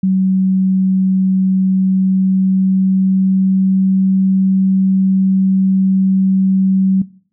sine tone with pitch glide, 188.9 to 190.65 Hz, F#3 to G3, +36 to -48 cents, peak -10 dBFS, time 0.03-7.02 s, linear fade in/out 5 ms, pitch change +16 cents, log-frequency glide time 1.62-4.2 s, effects noise-tail reverb RT60 0.5 s tail -19 dB re dry

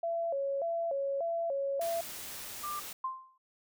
sine tone with vibrato, 610 Hz, D#5, 34 cents flat, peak -30 dBFS, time 0.03-2.01 s, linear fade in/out 5 ms, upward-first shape square, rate 1.7 Hz, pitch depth 170 cents each way
white noise, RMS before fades -43 dBFS, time 1.81-2.93 s, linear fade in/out 5 ms
sine tone, 1188 Hz, D6, 20 cents sharp, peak -35 dBFS, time 2.63-2.8 s, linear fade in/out 10 ms
sine tone with exponential decay, 1046.5 Hz, C6, in tune, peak -29 dBFS, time 3.04-3.38 s, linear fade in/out 5 ms, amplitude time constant 73 ms
effects none

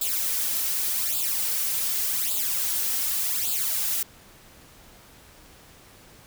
blue noise with flanger, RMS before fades -26 dBFS, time 0.01-4.03 s, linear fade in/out 5 ms, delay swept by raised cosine 0.25 to 3.85 ms, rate 0.86 Hz, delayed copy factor +0.85, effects pink hiss -51 dBFS RMS until 6.26 s

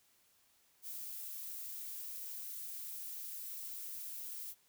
violet noise, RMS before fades -45 dBFS, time 0.82-4.55 s, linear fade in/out 50 ms, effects white hiss -71 dBFS RMS until 4.68 s

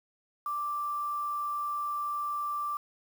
sine tone with quantisation, 1174.7 Hz, D6, in tune, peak -30 dBFS, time 0.46-2.77 s, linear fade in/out 2 ms, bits 8, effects none

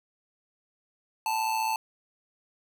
square tone with amplitude modulation, 881 Hz, A5, 2 cents sharp, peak -24 dBFS, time 1.26-1.76 s, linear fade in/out 2 ms, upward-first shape sine, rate 115 Hz, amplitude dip 55%, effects none

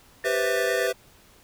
sine tone with vibrato, 1785 Hz, A6, 24 cents sharp, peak -29 dBFS, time 0.24-0.87 s, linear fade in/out 0 ms, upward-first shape square, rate 4.5 Hz, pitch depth 16 cents each way
square chord, C major seventh, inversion second, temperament equal with one note detuned, 392 / 493.9 / 523.3 / 656.2 Hz, G4 / B4 / C5 / E5, 0 / 0 / 0 / -8 cents, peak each -30 / -27 / -31 / -30 dBFS, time 0.24-0.93 s, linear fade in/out 20 ms
effects pink hiss -55 dBFS RMS until 1.43 s

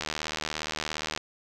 click train, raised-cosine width 0.2 ms, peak -13 dBFS, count 91, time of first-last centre 0.01-1.176 s, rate 77.2 Hz, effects none

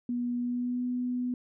sine tone with pitch glide, 242.8 to 247.9 Hz, B3 to B3, -29 to +7 cents, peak -28 dBFS, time 0.09-1.34 s, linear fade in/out 2 ms, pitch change +36 cents, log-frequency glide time 0.38-0.85 s, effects none

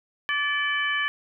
harmonic tone with a mistuned harmonic, 580 Hz, D5, 22 cents flat, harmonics 2 / 3 / 4 / 5, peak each -31 / -25 / -30 / -31 dBFS, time 0.29-1.08 s, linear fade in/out 0 ms, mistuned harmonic 5, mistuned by +63 cents, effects none

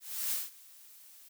blue noise with ADSR envelope, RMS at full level -32 dBFS, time 0-1.29 s, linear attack 320 ms, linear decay 180 ms, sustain -23 dB, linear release 12 ms, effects none

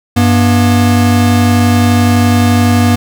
square tone pair together, 97.25 / 240 Hz, G2 / B3, -13 / -49 cents, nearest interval octave + major third, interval 1564 cents, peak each -10 dBFS, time 0.16-2.96 s, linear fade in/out 10 ms, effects none

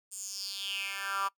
10% pulse tone with high-pass filter sweep, 196.7 Hz, G3, 6 cents sharp, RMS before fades -36 dBFS, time 0.11-1.29 s, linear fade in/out 20 ms, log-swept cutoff 8400 to 1100 Hz, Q 5.3, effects noise-tail reverb RT60 0.1 s tail -22 dB re dry

